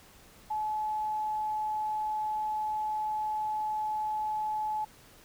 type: tone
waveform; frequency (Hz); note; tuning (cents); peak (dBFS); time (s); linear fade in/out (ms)
sine; 857; A5; -46; -29; 0.5-4.85; 10
effects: pink hiss -56 dBFS RMS until 5.24 s